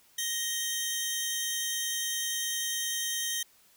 15% pulse tone pair together, 1873 / 3145 Hz, A#6 / G7, +8 / +5 cents, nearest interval major sixth, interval 897 cents, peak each -29 / -24 dBFS, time 0.18-3.43 s, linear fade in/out 5 ms, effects white hiss -62 dBFS RMS until 3.76 s

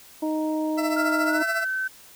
harmonic tone, 311.1 Hz, D#4, in tune, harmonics 1 / 2 / 3, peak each -24 / -30 / -34 dBFS, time 0.22-1.43 s, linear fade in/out 10 ms
20% pulse tone with tremolo, 667 Hz, E5, 20 cents sharp, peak -19 dBFS, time 0.77-1.65 s, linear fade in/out 20 ms, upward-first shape triangle, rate 14 Hz, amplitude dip 75%
sine tone with pitch glide, 1396.9 to 1532.2 Hz, F6 to G6, 0 to -40 cents, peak -24 dBFS, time 0.96-1.88 s, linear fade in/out 10 ms, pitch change +160 cents, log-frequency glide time 1.26-1.42 s
effects white hiss -49 dBFS RMS until 2.15 s

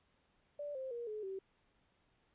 sine tone with pitch steps, 583 / 525.4 / 473.5 / 426.8 / 384.6 Hz, D5 / C5 / A#4 / G#4 / G4, -13 / +7 / +27 / +47 / -33 cents, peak -40 dBFS, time 0.59-1.39 s, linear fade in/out 5 ms, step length 160 ms, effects pink hiss -75 dBFS RMS until 2.34 s + resampled to 8000 Hz

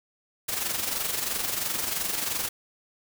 white noise with amplitude modulation, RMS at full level -27 dBFS, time 0.48-2.49 s, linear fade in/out 10 ms, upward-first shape sine, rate 23 Hz, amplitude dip 55%, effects none

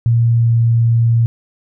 sine tone with pitch glide, 116.8 to 116.06 Hz, A#2 to A#2, +4 to -7 cents, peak -9 dBFS, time 0.06-1.26 s, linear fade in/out 0 ms, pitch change -11 cents, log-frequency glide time 0.35-0.52 s, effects none

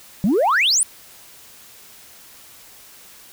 sine exponential sweep, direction up, 174.61 to 9956 Hz, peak -12 dBFS, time 0.24-0.83 s, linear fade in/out 0 ms, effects tanh soft clip ceiling -12 dBFS + white hiss -45 dBFS RMS until 3.32 s

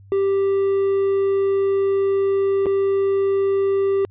triangle tone with dropouts, 392.4 Hz, G4, 2 cents sharp, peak -14 dBFS, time 0.12-4.05 s, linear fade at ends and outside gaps 0 ms, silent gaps 2.658-2.666 s, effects added 98 Hz sine -43 dBFS peak until 4.1 s + resampled to 8000 Hz

